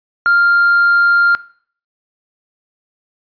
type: tone with tanh clipping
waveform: triangle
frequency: 1396.9 Hz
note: F6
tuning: in tune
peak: -9 dBFS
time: 0.26-1.35 s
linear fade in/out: 0 ms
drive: 6 dB
effects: noise-tail reverb RT60 0.5 s tail -19 dB re dry + resampled to 11025 Hz

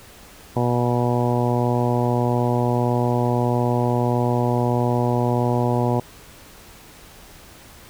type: harmonic tone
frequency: 121.6 Hz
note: B2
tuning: 26 cents flat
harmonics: 1 / 2 / 3 / 4 / 5 / 6 / 7 / 8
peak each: -21 / -24 / -26 / -27 / -28 / -29 / -29 / -30 dBFS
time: 0.56-6 s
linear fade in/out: 5 ms
effects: pink hiss -45 dBFS RMS until 7.89 s

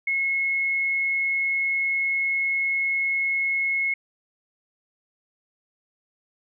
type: tone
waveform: sine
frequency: 2175 Hz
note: C#7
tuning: 33 cents flat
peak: -21 dBFS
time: 0.07-3.94 s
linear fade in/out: 5 ms
effects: none

